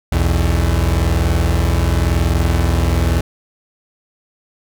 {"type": "tone pair together", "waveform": "35% pulse", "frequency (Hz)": [62.7, 83.69], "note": ["B1", "E2"], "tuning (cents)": [27, 27], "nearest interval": "perfect fourth", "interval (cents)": 500, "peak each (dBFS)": -14, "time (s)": [0.12, 3.21], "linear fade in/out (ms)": 5, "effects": []}